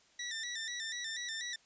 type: tone with vibrato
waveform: 15% pulse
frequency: 1864.7 Hz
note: A#6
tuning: in tune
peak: -31 dBFS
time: 0.19-1.56 s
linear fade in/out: 5 ms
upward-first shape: square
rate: 4.1 Hz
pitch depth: 68 cents each way
effects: white hiss -66 dBFS RMS until 1.65 s + resampled to 16000 Hz